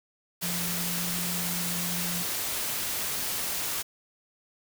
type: tone in noise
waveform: sine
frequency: 174.61 Hz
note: F3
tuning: in tune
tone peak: -34 dBFS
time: 0.42-2.24 s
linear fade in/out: 20 ms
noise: white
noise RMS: -31 dBFS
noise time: 0.41-3.83 s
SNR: -6 dB
effects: none